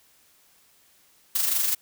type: noise with amplitude modulation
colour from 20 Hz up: blue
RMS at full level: -22 dBFS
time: 1.35-1.75 s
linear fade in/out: 5 ms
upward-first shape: sine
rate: 24.4 Hz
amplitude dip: 50%
effects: white hiss -60 dBFS RMS until 1.81 s